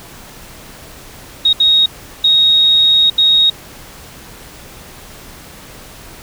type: tone bursts at uneven times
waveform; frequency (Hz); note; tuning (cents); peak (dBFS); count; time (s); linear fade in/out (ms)
sine; 3756; A#7; +12; -7; 4; 1.45-1.53 / 1.6-1.86 / 2.24-3.1 / 3.18-3.5; 5
effects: pink hiss -36 dBFS RMS until 6.22 s